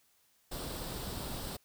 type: noise with comb filter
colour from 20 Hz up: pink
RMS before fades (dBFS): -40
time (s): 0.51-1.57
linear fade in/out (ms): 10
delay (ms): 0.23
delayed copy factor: +0.5
effects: white hiss -70 dBFS RMS until 1.64 s